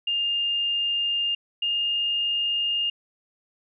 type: tone pair in turn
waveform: sine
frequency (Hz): 2813 / 2826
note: F7 / F7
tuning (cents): +12 / +20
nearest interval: unison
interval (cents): 8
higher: second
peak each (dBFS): -22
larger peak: neither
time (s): 0.07-1.35 / 1.62-2.9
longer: neither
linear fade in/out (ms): 5
effects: none